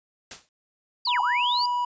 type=noise with exponential decay; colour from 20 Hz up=white; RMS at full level=-33 dBFS; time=0.31-0.49 s; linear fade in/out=2 ms; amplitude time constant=39 ms
type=linear two-way sweep; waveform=sine; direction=down then up; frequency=4892 to 779 to 4892 Hz; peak=-24 dBFS; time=1.05-1.66 s; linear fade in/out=5 ms; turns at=1.2 s
type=tone; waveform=triangle; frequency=976 Hz; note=B5; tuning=21 cents flat; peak=-21 dBFS; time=1.07-1.85 s; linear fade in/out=5 ms
effects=resampled to 16000 Hz